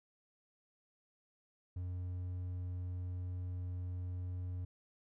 triangle tone, 90.1 Hz, F#2, 45 cents flat, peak -36 dBFS, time 1.76-4.65 s, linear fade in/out 5 ms, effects none

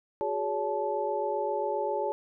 sine tone cluster, 369 / 416.5 / 566 / 869 Hz, F#4 / G#4 / C#5 / A5, -5 / +5 / +36 / -22 cents, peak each -36 / -32 / -32 / -32 dBFS, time 0.21-2.12 s, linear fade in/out 0 ms, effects none

